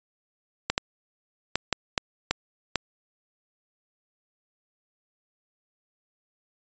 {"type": "clicks", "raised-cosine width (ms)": 0.2, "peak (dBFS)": -5, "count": 7, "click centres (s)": [0.7, 0.779, 1.556, 1.727, 1.978, 2.31, 2.757], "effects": ["resampled to 16000 Hz"]}